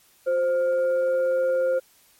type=tone with frequency modulation; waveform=sine; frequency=523.3 Hz; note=C5; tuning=in tune; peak=-19 dBFS; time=0.26-1.8 s; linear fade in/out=20 ms; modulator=883 Hz; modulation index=0.3; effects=white hiss -58 dBFS RMS until 2.19 s + MP3 64 kbps